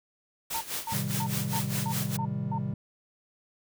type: noise with tremolo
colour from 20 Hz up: white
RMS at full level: -32 dBFS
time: 0.5-2.17 s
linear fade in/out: 10 ms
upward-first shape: sine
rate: 4.9 Hz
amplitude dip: 80%
type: tone bursts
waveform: sine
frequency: 907 Hz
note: A#5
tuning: 48 cents flat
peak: -31 dBFS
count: 7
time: 0.54-2.583 s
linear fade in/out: 5 ms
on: 69 ms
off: 260 ms
type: chord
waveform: triangle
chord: A half-diminished seventh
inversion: none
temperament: just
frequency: 110 / 132 / 158.4 / 198 Hz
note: A2 / C3 / Eb3 / G3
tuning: 0 / +16 / +31 / +18 cents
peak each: -35 / -31 / -34 / -32 dBFS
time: 0.92-2.74 s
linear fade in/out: 5 ms
effects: none